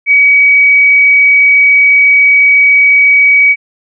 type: tone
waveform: sine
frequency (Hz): 2267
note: C#7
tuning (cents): +38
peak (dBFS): -3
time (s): 0.06-3.56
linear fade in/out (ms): 50
effects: none